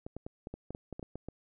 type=clicks; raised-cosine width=2 ms; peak=-27 dBFS; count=12; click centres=0.065 / 0.166 / 0.265 / 0.471 / 0.54 / 0.706 / 0.749 / 0.927 / 0.995 / 1.028 / 1.156 / 1.286 s; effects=none